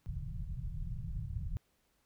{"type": "low-pass noise", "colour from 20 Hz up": "pink", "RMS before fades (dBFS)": -39, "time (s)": [0.06, 1.57], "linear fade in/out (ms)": 0, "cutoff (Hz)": 170, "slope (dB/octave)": 96, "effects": ["pink hiss -75 dBFS RMS until 2.05 s"]}